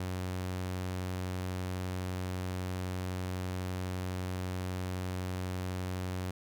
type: tone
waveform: sawtooth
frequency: 91.9 Hz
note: F#2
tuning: 11 cents flat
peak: -30 dBFS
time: 0-6.31 s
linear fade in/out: 5 ms
effects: none